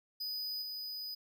square tone with level steps, 4978 Hz, D#8, in tune, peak -37 / -40 dBFS, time 0.2-1.15 s, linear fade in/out 10 ms, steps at 0.62 s, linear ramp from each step 2 ms, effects none

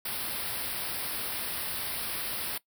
white band-stop noise, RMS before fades -34 dBFS, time 0.05-2.58 s, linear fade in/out 5 ms, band 5300 to 8800 Hz, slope 96 dB/octave, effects noise-tail reverb RT60 0.1 s tail -20 dB re dry

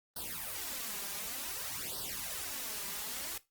white noise with flanger, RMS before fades -40 dBFS, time 0.16-3.38 s, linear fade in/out 5 ms, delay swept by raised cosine 0.21 to 5.01 ms, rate 0.55 Hz, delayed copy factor +1, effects noise-tail reverb RT60 0.2 s tail -17 dB re dry + Opus 32 kbps

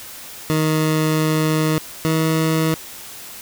20% pulse tone pair in turn, 156.4 / 159.69 Hz, D#3 / D#3, +9 / +45 cents, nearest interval unison, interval 36 cents, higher second, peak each -11 dBFS, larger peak neither, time 0.5-1.78 / 2.05-2.74 s, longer first, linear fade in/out 0 ms, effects white hiss -36 dBFS RMS until 3.41 s

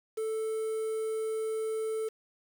triangle tone with quantisation, 440 Hz, A4, in tune, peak -28 dBFS, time 0.17-2.09 s, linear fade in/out 10 ms, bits 8, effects none

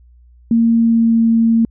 sine tone with pitch glide, 230 to 227.9 Hz, A#3 to A#3, -23 to -39 cents, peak -9 dBFS, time 0.51-1.65 s, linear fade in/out 2 ms, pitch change -16 cents, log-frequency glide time 0.75-1.24 s, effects added 60 Hz sine -43 dBFS peak until 1.7 s

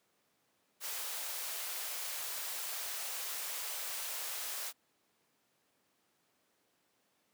white high-pass noise, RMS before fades -40 dBFS, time 0.8-4.73 s, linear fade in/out 50 ms, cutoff 480 Hz, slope 24 dB/octave, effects pink hiss -75 dBFS RMS until 7.33 s + high-pass 200 Hz 12 dB/octave

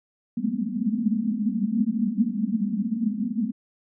white band-pass noise, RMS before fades -25 dBFS, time 0.37-3.52 s, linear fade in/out 10 ms, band 200 to 240 Hz, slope 96 dB/octave, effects none

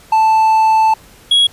triangle tone pair in turn, 880 / 3322 Hz, A5 / G#7, 0 / 0 cents, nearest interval octave + major seventh, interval 2300 cents, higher second, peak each -6 dBFS, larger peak neither, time 0.12-0.94 / 1.31-1.47 s, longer first, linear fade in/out 5 ms, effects pink hiss -43 dBFS RMS until 1.52 s + resampled to 32000 Hz

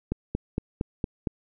click train, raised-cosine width 3 ms, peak -13 dBFS, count 6, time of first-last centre 0.12-1.272 s, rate 4.34 Hz, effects none

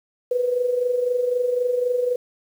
sine tone with amplitude modulation, 493.9 Hz, B4, in tune, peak -16 dBFS, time 0.31-2.16 s, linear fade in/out 5 ms, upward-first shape sine, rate 23.9 Hz, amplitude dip 60%, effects 8-bit

